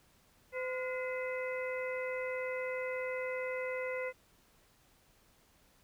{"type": "harmonic tone with a mistuned harmonic", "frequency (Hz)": 511, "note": "C5", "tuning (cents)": -41, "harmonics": [1, 2, 3, 4, 5], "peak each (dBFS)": [-36, -47, -47, -41, -49], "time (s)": [0.52, 4.13], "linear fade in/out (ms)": 50, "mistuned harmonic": 3, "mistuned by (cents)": -110, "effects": ["pink hiss -67 dBFS RMS until 5.83 s"]}